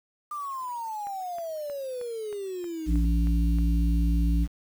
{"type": "exponential sweep", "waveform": "sine", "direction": "down", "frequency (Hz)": [1210, 281.5], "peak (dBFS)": -31, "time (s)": [0.31, 3.05], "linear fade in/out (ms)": 5}
{"type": "click train", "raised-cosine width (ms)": 0.5, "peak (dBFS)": -31, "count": 9, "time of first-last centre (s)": [1.07, 3.586], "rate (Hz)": 3.18}
{"type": "harmonic tone", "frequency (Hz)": 57.2, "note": "A#1", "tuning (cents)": -32, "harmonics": [1, 3, 5], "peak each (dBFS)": [-21, -29, -32], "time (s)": [2.86, 4.48], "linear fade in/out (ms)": 50}
{"effects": ["8-bit"]}